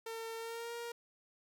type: tone with pitch glide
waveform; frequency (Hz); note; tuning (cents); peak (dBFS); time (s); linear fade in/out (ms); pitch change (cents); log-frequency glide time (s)
sawtooth; 453.1 to 470.4; A#4 to A#4; -49 to +16; -37; 0.06-0.92; 5; +65; 0.36-0.74
effects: none